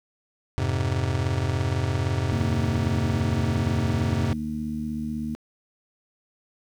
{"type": "chord", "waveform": "square", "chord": "F minor", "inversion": "none", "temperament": "just", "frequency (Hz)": [87.31, 104.77, 130.96], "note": ["F2", "Ab2", "C3"], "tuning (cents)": [0, 16, 2], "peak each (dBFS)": -28, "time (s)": [0.58, 4.33], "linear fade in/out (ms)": 0}
{"type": "harmonic tone", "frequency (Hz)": 76.2, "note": "D#2", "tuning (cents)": -36, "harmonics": [1, 2, 3, 4], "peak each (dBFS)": [-37, -36, -28, -38], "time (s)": [2.32, 5.35], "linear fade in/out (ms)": 0}
{"effects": ["low-pass 7000 Hz 12 dB/octave", "9-bit"]}